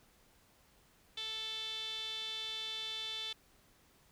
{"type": "tone with band-pass filter", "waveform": "sawtooth", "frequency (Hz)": 440, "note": "A4", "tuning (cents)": 0, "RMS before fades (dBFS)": -41, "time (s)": [1.17, 3.33], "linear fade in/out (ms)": 5, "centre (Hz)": 3500, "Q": 7.6, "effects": ["pink hiss -67 dBFS RMS until 4.11 s"]}